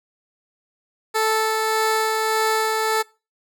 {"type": "tone with tremolo", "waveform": "15% pulse", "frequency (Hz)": 439.1, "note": "A4", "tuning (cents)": -4, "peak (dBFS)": -11, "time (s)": [1.14, 3.03], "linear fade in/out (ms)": 20, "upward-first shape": "sine", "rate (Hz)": 1.7, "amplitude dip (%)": 25, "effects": ["noise-tail reverb RT60 0.3 s tail -23 dB re dry"]}